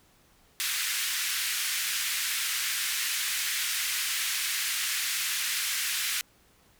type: band-pass noise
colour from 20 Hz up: pink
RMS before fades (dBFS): -30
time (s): 0.6-6.21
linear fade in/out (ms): 0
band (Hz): 1700 to 16000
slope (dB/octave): 24
effects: pink hiss -62 dBFS RMS until 6.79 s